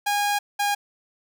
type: tone pair in turn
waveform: sawtooth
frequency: 819 / 815.8 Hz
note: G#5 / G#5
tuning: -24 / -31 cents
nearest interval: unison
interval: 7 cents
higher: first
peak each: -17 dBFS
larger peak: neither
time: 0.06-0.39 / 0.59-0.75 s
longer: first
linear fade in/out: 10 ms
effects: none